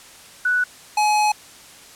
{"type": "tone pair in turn", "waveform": ["sine", "square"], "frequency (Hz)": [1480, 844.6], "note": ["F#6", "G#5"], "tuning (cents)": [0, 29], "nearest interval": "minor seventh", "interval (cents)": 971, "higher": "first", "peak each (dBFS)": -16, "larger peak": "neither", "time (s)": [[0.45, 0.64], [0.97, 1.32]], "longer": "second", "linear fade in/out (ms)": 5, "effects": ["white hiss -44 dBFS RMS until 1.95 s", "low-pass 10000 Hz 12 dB/octave"]}